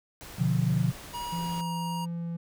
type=noise; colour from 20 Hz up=pink; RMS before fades=-44 dBFS; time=0.21-1.61 s; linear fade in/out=0 ms
type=chord; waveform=sine; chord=B diminished; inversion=none; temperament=equal; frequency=123.47 / 146.83 / 174.61 Hz; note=B2 / D3 / F3; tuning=0 / 0 / 0 cents; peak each=-27 dBFS; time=0.38-0.92 s; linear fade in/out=20 ms
type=tone with pitch glide; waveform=square; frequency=959 to 944.7 Hz; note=A#5 to A#5; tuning=+49 to +23 cents; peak=-34 dBFS; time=1.13-2.06 s; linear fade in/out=20 ms; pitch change=-26 cents; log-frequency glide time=1.34-1.74 s
type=tone with vibrato; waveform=triangle; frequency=169.4 Hz; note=E3; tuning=48 cents sharp; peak=-29 dBFS; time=1.32-2.37 s; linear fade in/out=10 ms; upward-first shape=triangle; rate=1.7 Hz; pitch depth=8 cents each way
effects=none